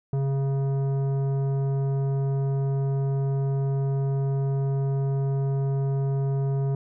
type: tone with tanh clipping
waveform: triangle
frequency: 137 Hz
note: C#3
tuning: 20 cents flat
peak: -24 dBFS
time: 0.13-6.75 s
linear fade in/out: 2 ms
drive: 16 dB
effects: none